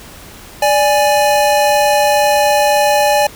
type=tone pair together; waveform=square; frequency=587.3 / 830.6 Hz; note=D5 / G#5; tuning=0 / 0 cents; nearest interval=tritone; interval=600 cents; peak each=-13 dBFS; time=0.62-3.27 s; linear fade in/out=5 ms; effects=pink hiss -36 dBFS RMS until 3.35 s